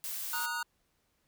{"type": "noise", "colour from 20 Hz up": "blue", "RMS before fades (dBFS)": -38, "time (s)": [0.04, 0.46], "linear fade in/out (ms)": 0}
{"type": "chord", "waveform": "square", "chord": "D# minor", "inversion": "second", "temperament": "equal with one note detuned", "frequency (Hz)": [932.3, 1244.5, 1461.3], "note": ["A#5", "D#6", "F#6"], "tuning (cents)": [0, 0, -22], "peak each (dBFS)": [-39, -42, -36], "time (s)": [0.33, 0.63], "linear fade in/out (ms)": 5}
{"effects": ["pink hiss -75 dBFS RMS until 1.27 s"]}